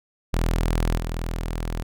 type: tone with level steps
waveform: sawtooth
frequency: 41.2 Hz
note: E1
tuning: in tune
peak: -16 / -22 dBFS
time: 0.33-1.83 s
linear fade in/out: 10 ms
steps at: 0.97 s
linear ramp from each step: 10 ms
effects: none